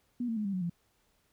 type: tone with pitch steps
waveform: sine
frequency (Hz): 243.2 / 226.9 / 211.7 / 197.54 / 184.31 / 171.97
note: B3 / A#3 / G#3 / G3 / F#3 / F3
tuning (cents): -26 / -47 / +33 / +14 / -6 / -26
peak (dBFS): -30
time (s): 0.2-0.698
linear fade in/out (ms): 5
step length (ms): 83
effects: pink hiss -72 dBFS RMS until 1.32 s